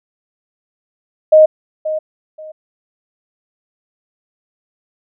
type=tone with echo; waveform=sine; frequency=622.3 Hz; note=D#5; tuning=in tune; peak=-3 dBFS; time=1.32-1.46 s; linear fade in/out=10 ms; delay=530 ms; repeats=2; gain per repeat=-13 dB; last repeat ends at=2.52 s; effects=none